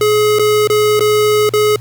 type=tone with dropouts; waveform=square; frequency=422.9 Hz; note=G#4; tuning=31 cents sharp; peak=-10 dBFS; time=0.01-1.76 s; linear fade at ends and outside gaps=2 ms; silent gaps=0.387-0.394 / 0.674-0.699 / 0.995-1.006 / 1.492-1.536 s; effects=added 117 Hz sine -27 dBFS peak until 1.8 s + pink hiss -44 dBFS RMS until 1.8 s